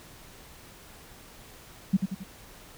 sine tone with echo, 191.2 Hz, G3, 43 cents flat, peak -17 dBFS, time 1.93-1.97 s, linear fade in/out 10 ms, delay 90 ms, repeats 3, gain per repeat -6 dB, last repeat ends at 2.24 s, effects pink hiss -50 dBFS RMS until 2.77 s

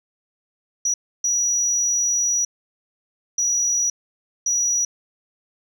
sine tone bursts at uneven times, 5830 Hz, F#8, 26 cents flat, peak -16 dBFS, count 4, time 0.85-0.94 / 1.24-2.45 / 3.38-3.9 / 4.46-4.85 s, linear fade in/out 5 ms, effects tanh soft clip ceiling -15 dBFS

